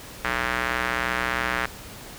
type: tone with band-pass filter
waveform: square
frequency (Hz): 61.5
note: B1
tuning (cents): -7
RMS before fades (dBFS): -26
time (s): 0.24-1.66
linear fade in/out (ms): 5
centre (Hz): 1700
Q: 1.9
effects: pink hiss -41 dBFS RMS until 2.18 s